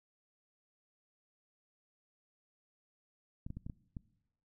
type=clicks; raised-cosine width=5 ms; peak=-30 dBFS; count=6; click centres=3.465 / 3.504 / 3.57 / 3.665 / 3.698 / 3.968 s; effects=noise-tail reverb RT60 0.9 s tail -21 dB re dry

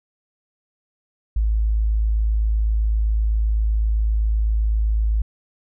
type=tone; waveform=sine; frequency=53.9 Hz; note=A1; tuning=35 cents flat; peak=-16 dBFS; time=1.36-5.22 s; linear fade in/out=5 ms; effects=none

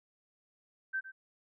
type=tone with echo; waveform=sine; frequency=1553 Hz; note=G6; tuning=17 cents flat; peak=-31 dBFS; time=0.93-1.01 s; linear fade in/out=20 ms; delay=110 ms; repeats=1; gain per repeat=-13 dB; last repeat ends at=1.12 s; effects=none

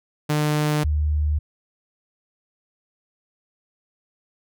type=tone pair in turn; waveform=sawtooth / sine; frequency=150.4 / 75.2 Hz; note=D3 / D2; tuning=+42 / +42 cents; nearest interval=octave; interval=1200 cents; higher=first; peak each=-15 / -18 dBFS; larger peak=first; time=0.29-0.84 / 0.84-1.39 s; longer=neither; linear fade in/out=10 ms; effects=none

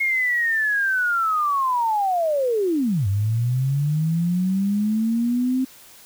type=linear two-way sweep; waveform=sine; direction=down then up; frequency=2164 to 95.7 to 262.9 Hz; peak=-18 dBFS; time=0-5.65 s; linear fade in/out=10 ms; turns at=3.07 s; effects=white hiss -47 dBFS RMS until 6.05 s

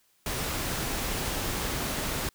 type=noise; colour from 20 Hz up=pink; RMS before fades=-31 dBFS; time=0.26-2.29 s; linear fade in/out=2 ms; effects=white hiss -67 dBFS RMS until 2.34 s

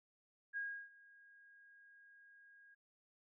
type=tone with ADSR envelope; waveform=sine; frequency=1634 Hz; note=G#6; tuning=29 cents flat; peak=-38 dBFS; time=0.53-2.75 s; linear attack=39 ms; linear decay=320 ms; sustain=-23 dB; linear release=14 ms; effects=none

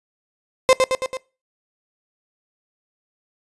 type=tone with echo; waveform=35% pulse; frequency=520 Hz; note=C5; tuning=11 cents flat; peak=-8 dBFS; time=0.69-0.73 s; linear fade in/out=0 ms; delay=110 ms; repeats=4; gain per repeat=-4 dB; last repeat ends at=1.17 s; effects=noise-tail reverb RT60 0.3 s tail -21 dB re dry + resampled to 24000 Hz

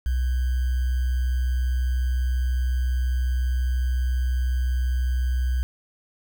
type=tone with sample-and-hold; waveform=sine; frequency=62.8 Hz; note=B1; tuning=30 cents sharp; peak=-20 dBFS; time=0.06-5.63 s; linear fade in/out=0 ms; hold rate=1575 Hz; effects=none

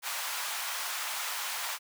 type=high-pass noise; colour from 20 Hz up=pink; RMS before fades=-35 dBFS; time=0.02-1.79 s; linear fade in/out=50 ms; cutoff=830 Hz; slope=24 dB/octave; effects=none

